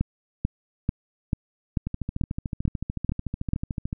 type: two click trains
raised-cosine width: 5 ms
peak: -10 / -16 dBFS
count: 9 / 29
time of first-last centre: 0.01-3.534 / 1.87-3.929 s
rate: 2.27 / 13.6 Hz
effects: none